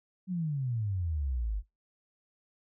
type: exponential sweep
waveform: sine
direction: down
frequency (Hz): 190.8 to 47.19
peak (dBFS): -29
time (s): 0.27-1.63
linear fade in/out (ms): 50
effects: noise-tail reverb RT60 0.2 s tail -23 dB re dry